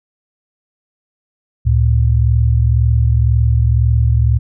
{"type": "tone pair together", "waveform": "sine", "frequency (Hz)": [71.44, 113.4], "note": ["D2", "A#2"], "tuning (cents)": [-47, -47], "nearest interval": "minor sixth", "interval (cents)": 800, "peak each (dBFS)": -12, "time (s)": [1.65, 4.39], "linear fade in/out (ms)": 20, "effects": []}